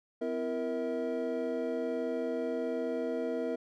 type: tone cluster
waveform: triangle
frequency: 255 / 333.6 / 467.8 / 647 Hz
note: C4 / E4 / A#4 / E5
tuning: -44 / +21 / +6 / -32 cents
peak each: -35 / -37 / -32 / -36 dBFS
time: 0.21-3.56 s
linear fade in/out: 10 ms
effects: none

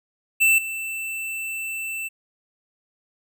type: tone with level steps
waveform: square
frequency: 2665 Hz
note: E7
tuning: 18 cents sharp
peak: -15 / -28 dBFS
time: 0.4-2.09 s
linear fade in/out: 20 ms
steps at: 0.58 s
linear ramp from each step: 5 ms
effects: none

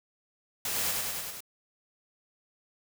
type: noise with echo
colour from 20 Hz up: white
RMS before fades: -32 dBFS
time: 0.65-0.91 s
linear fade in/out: 2 ms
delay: 99 ms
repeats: 5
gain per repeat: -2 dB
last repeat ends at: 1.405 s
effects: none

